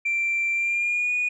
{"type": "tone with pitch glide", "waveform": "sine", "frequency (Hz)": [2355, 2459], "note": ["D7", "D#7"], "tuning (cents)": [4, -21], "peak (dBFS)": -20, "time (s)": [0.05, 1.29], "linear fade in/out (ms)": 10, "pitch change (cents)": 75, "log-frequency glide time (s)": [0.53, 1.12], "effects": ["tanh soft clip ceiling -18 dBFS"]}